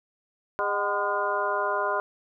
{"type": "harmonic tone with a mistuned harmonic", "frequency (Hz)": 203.9, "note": "G#3", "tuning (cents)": -32, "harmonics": [2, 3, 4, 5, 6, 7], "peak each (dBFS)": [-32, -30, -34, -28, -34, -31], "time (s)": [0.59, 2], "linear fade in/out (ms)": 0, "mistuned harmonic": 4, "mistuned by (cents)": -130, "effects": []}